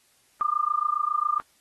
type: tone with amplitude modulation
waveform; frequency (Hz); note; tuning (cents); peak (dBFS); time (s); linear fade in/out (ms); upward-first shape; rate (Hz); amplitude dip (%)
sine; 1203; D6; +41; -18; 0.41-1.4; 0; sine; 27.3; 95
effects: white hiss -63 dBFS RMS until 1.6 s + AAC 32 kbps